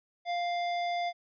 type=tone; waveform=square; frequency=698.5 Hz; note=F5; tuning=in tune; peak=-30 dBFS; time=0.25-1.13 s; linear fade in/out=50 ms; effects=resampled to 11025 Hz